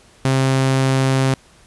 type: tone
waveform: sawtooth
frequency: 133 Hz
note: C3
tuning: 29 cents sharp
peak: -10 dBFS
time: 0.25-1.34 s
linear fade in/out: 2 ms
effects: pink hiss -50 dBFS RMS until 1.66 s + resampled to 24000 Hz